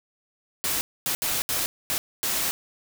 white noise bursts at uneven times, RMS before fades -26 dBFS, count 6, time 0.64-0.81 / 1.06-1.15 / 1.22-1.42 / 1.49-1.66 / 1.9-1.98 / 2.23-2.51 s, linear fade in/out 0 ms, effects none

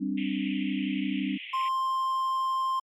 sine chord, G suspended fourth, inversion none, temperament equal, 196 / 261.6 / 293.7 Hz, G3 / C4 / D4, 0 / 0 / 0 cents, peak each -31 dBFS, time 0-1.38 s, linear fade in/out 20 ms
white band-pass noise, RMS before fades -41 dBFS, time 0.17-1.69 s, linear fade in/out 10 ms, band 2000 to 3200 Hz, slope 96 dB/octave
triangle tone, 1052 Hz, C6, 9 cents sharp, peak -23 dBFS, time 1.53-2.8 s, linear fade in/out 10 ms
effects MP3 96 kbps

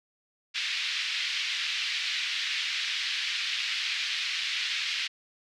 pink band-pass noise, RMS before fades -31 dBFS, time 0.54-5.08 s, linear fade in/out 20 ms, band 2100 to 4500 Hz, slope 24 dB/octave, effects none

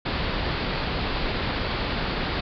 pink low-pass noise, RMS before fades -27 dBFS, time 0.05-2.41 s, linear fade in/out 10 ms, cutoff 4800 Hz, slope 96 dB/octave, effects none

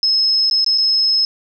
sine tone with dropouts, 5180 Hz, E8, 31 cents flat, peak -12 dBFS, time 0.03-1.25 s, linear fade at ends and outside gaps 1 ms, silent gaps 0.499-0.511 / 0.645-0.663 / 0.777-0.782 s, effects none

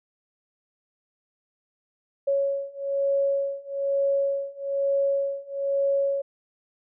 sine beating tone pair, 554.4 / 555.5 Hz, C#5 / C#5, 0 / +4 cents, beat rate 1.1 Hz, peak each -26 / -25 dBFS, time 2.27-6.22 s, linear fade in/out 10 ms, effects none

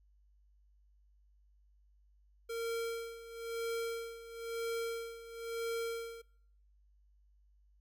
square tone with tremolo, 460.6 Hz, A#4, 21 cents flat, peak -35 dBFS, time 2.49-6.22 s, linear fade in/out 10 ms, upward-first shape sine, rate 1 Hz, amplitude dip 80%, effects noise-tail reverb RT60 0.8 s tail -24 dB re dry + added 50 Hz sine -64 dBFS peak until 7.8 s

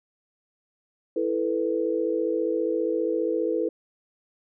sine chord, E suspended fourth, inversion none, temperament just, 329.6 / 439.5 / 494.4 Hz, E4 / A4 / B4, 0 / -2 / +2 cents, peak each -27 dBFS, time 1.16-3.69 s, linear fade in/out 5 ms, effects none

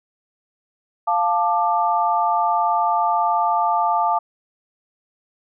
sine chord, D minor, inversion first, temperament equal with one note detuned, 698.5 / 880 / 1185.6 Hz, F5 / A5 / D6, 0 / 0 / +16 cents, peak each -21 / -19 / -22 dBFS, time 1.07-4.19 s, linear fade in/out 10 ms, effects none

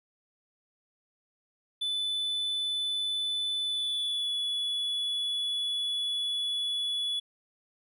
triangle tone with pitch glide, 3499 to 3411 Hz, A7 to G#7, -10 to +46 cents, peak -27 dBFS, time 1.81-7.2 s, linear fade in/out 10 ms, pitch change -44 cents, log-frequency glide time 3.65-4.31 s, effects none

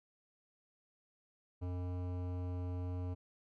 sine tone with hard clipping, 89.9 Hz, F#2, 49 cents flat, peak -39 dBFS, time 1.61-3.15 s, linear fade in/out 20 ms, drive 16 dB, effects none

